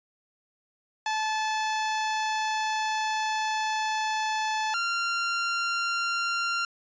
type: tone pair in turn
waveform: sawtooth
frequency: 868 / 1383.7 Hz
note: A5 / F6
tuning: -24 / -16 cents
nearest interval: minor sixth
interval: 808 cents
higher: second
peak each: -22 dBFS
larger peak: neither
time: 1.06-4.74 / 4.74-6.65 s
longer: first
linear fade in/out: 2 ms
effects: resampled to 16000 Hz